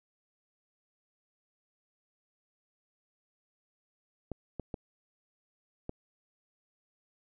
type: clicks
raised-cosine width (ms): 2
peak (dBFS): -23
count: 4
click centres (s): 4.317 / 4.597 / 4.742 / 5.894
effects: none